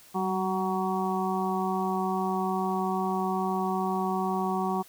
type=harmonic tone with a mistuned harmonic; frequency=187.4 Hz; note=F#3; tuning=22 cents sharp; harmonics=1 / 2 / 4 / 5 / 6; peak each=-30 / -32 / -31 / -34 / -34 dBFS; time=0.14-4.83 s; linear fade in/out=20 ms; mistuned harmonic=1; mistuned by=+30 cents; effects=white hiss -54 dBFS RMS until 4.88 s